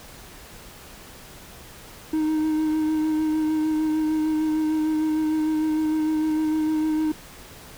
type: tone with vibrato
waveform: triangle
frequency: 311.1 Hz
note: D#4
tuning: in tune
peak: -18 dBFS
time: 2.13-7.12 s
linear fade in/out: 5 ms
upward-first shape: sine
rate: 6.6 Hz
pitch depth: 18 cents each way
effects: pink hiss -44 dBFS RMS until 7.77 s